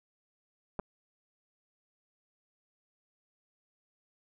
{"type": "clicks", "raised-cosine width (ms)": 1, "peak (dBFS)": -22, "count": 2, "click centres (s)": [0.792, 0.797], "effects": []}